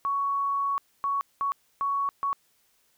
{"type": "tone bursts at uneven times", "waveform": "sine", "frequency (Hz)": 1116, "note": "C#6", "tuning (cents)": 11, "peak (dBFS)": -24, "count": 5, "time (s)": [[0.05, 0.78], [1.04, 1.21], [1.41, 1.52], [1.81, 2.09], [2.23, 2.33]], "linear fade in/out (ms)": 0, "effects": ["white hiss -67 dBFS RMS until 2.97 s"]}